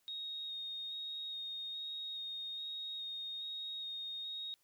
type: tone with vibrato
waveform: sine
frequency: 3729 Hz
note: A#7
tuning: in tune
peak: -40 dBFS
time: 0.08-4.54 s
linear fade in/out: 0 ms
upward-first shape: square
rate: 1.2 Hz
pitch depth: 10 cents each way
effects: white hiss -75 dBFS RMS until 4.63 s